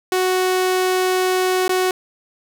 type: tone with dropouts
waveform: sawtooth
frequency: 370 Hz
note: F#4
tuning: in tune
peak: -12 dBFS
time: 0.12-1.91 s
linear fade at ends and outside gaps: 2 ms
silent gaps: 1.68-1.693 s
effects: none